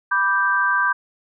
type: chord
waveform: sine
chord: G major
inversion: first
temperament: equal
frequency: 987.8 / 1174.7 / 1568 Hz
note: B5 / D6 / G6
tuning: 0 / 0 / 0 cents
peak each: -23 / -22 / -18 dBFS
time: 0.11-0.93 s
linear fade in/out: 10 ms
effects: none